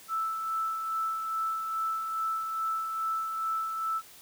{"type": "tone with tremolo", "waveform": "sine", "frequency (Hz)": 1318.5, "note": "E6", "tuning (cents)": 0, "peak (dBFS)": -27, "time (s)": [0.08, 4.02], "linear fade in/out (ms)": 50, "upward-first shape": "sine", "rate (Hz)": 2.4, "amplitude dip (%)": 40, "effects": ["white hiss -52 dBFS RMS until 4.21 s"]}